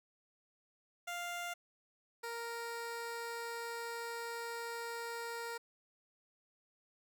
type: tone pair in turn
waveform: 15% pulse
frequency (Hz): 698.5 / 466.2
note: F5 / A#4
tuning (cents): 0 / 0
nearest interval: perfect fifth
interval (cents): 700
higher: first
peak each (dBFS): -33 / -34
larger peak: first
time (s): 1.07-1.54 / 2.23-5.58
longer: second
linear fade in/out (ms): 10
effects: none